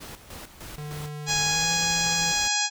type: noise with tremolo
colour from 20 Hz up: pink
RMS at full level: -40 dBFS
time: 0-1.1 s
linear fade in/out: 20 ms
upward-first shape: square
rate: 3.3 Hz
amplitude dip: 65%
type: tone with pitch glide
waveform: square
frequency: 148.9 to 167.13 Hz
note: D3 to E3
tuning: +24 to +24 cents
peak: -34 dBFS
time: 0.78-2.32 s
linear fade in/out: 2 ms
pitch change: +200 cents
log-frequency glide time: 1.42-1.73 s
type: harmonic tone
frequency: 830 Hz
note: G#5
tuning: 1 cent flat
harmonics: 1 / 2 / 3 / 4 / 5 / 6 / 7 / 8 / 9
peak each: -31 / -31 / -31 / -31 / -31 / -31 / -31 / -31 / -31 dBFS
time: 1.26-2.7 s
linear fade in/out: 50 ms
type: noise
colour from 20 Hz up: pink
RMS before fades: -39 dBFS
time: 1.28-2.48 s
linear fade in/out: 5 ms
effects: none